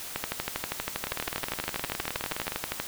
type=two click trains; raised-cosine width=0.3 ms; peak=-15 / -12 dBFS; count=29 / 34; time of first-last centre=1.07-2.521 / 0.16-2.8 s; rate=19.3 / 12.5 Hz; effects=white hiss -39 dBFS RMS until 2.87 s